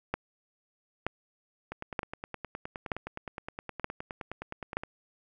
two click trains, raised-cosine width 0.5 ms, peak -14 / -22 dBFS, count 6 / 31, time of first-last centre 0.14-4.77 / 1.72-4.835 s, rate 1.08 / 9.63 Hz, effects none

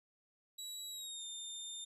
25% pulse tone with pitch glide, 3899 to 3617 Hz, B7 to A7, -23 to +47 cents, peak -39 dBFS, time 0.58-1.85 s, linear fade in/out 10 ms, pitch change -130 cents, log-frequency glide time 0.9-1.25 s, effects resampled to 32000 Hz

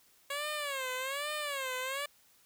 10% pulse tone with vibrato, 554.4 Hz, C#5, in tune, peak -26 dBFS, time 0.3-2.06 s, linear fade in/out 5 ms, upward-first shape sine, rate 1.2 Hz, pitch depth 150 cents each way, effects white hiss -65 dBFS RMS until 2.45 s

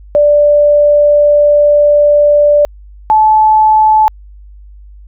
sine tone pair in turn, 587.3 / 865.6 Hz, D5 / A5, 0 / -29 cents, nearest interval perfect fifth, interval 671 cents, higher second, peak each -4 dBFS, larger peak neither, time 0.15-2.65 / 3.1-4.08 s, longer first, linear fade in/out 0 ms, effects added 50 Hz sine -32 dBFS peak until 5.07 s

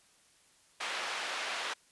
white band-pass noise, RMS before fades -37 dBFS, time 0.8-1.74 s, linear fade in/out 10 ms, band 590 to 2900 Hz, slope 12 dB/octave, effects white hiss -65 dBFS RMS until 1.91 s + resampled to 24000 Hz

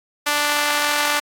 sawtooth tone with high-pass filter, 293.7 Hz, D4, in tune, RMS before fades -20 dBFS, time 0.26-1.2 s, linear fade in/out 10 ms, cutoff 1100 Hz, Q 0.8, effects AAC 64 kbps

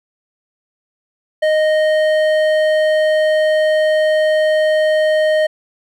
sine tone with hard clipping, 620 Hz, D#5, 6 cents flat, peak -13 dBFS, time 1.42-5.47 s, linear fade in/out 10 ms, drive 10 dB, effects none

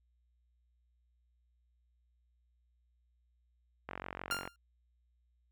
click train, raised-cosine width 0.5 ms, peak -25 dBFS, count 28, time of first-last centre 3.89-4.476 s, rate 46.1 Hz
sawtooth tone with exponential decay, 1396.9 Hz, F6, in tune, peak -26 dBFS, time 4.31-4.56 s, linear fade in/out 1 ms, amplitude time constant 54 ms
effects added 60 Hz sine -70 dBFS peak until 5.51 s

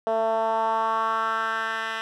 10% pulse tone with band-pass filter sweep, 223.3 Hz, A3, 26 cents sharp, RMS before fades -25 dBFS, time 0.07-2.01 s, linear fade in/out 0 ms, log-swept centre 610 to 2100 Hz, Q 3, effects none

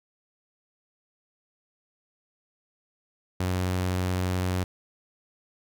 sawtooth tone, 91.6 Hz, F#2, 17 cents flat, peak -21 dBFS, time 3.4-4.64 s, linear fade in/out 5 ms, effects none

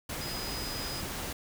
sine tone in noise, 4978 Hz, D#8, in tune, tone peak -39 dBFS, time 0.21-1.01 s, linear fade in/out 5 ms, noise pink, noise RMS -37 dBFS, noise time 0.09-1.33 s, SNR -5 dB, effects none

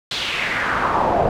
brown noise with band-pass filter sweep, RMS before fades -20 dBFS, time 0.11-1.29 s, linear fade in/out 2 ms, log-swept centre 3900 to 570 Hz, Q 2.9, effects none

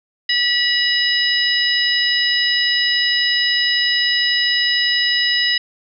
harmonic tone with a mistuned harmonic, 971 Hz, B5, 30 cents flat, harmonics 2 / 3 / 4 / 5, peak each -19 / -20 / -21 / -20 dBFS, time 0.29-5.58 s, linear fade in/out 5 ms, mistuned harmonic 5, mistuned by +59 cents, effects none

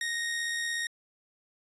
sawtooth tone with amplitude modulation, 1864.7 Hz, A#6, in tune, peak -25 dBFS, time 0.01-0.87 s, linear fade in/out 2 ms, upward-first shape sine, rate 76.8 Hz, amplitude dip 30%, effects resampled to 24000 Hz

